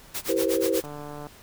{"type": "noise with tremolo", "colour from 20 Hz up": "white", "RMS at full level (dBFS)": -30, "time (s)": [0.14, 0.86], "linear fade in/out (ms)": 10, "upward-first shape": "sine", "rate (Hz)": 8.3, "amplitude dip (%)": 100}
{"type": "chord", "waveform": "sine", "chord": "C dominant seventh", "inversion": "first", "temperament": "equal with one note detuned", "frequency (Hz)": [329.6, 392, 476.8, 523.3], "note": ["E4", "G4", "Bb4", "C5"], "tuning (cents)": [0, 0, 39, 0], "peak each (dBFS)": -27, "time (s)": [0.28, 0.81], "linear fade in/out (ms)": 20}
{"type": "click train", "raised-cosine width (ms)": 1, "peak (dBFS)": -25, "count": 64, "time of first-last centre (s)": [0.84, 1.269], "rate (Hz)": 147}
{"effects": ["pink hiss -50 dBFS RMS until 1.42 s"]}